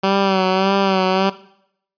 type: tone with vibrato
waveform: 10% pulse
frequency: 191.7 Hz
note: G3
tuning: 38 cents flat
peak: -6 dBFS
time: 0.03-1.3 s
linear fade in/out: 10 ms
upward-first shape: sine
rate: 1.7 Hz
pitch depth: 48 cents each way
effects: noise-tail reverb RT60 0.7 s tail -17 dB re dry + resampled to 11025 Hz